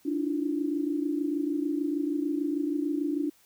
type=tone cluster; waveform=sine; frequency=290.1 / 316.7 / 348.4 Hz; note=D4 / D#4 / F4; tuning=-21 / +31 / -4 cents; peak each=-28 / -32 / -34 dBFS; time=0.05-3.3 s; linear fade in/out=10 ms; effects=white hiss -62 dBFS RMS until 3.45 s